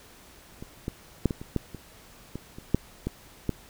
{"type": "clicks", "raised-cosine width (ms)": 3, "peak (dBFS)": [-25, -17, -8, -17, -25, -12, -25, -21, -27, -7, -15, -12], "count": 12, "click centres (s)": [0.625, 0.881, 1.257, 1.308, 1.415, 1.563, 1.747, 2.356, 2.585, 2.746, 3.07, 3.493], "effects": ["pink hiss -52 dBFS RMS until 3.69 s"]}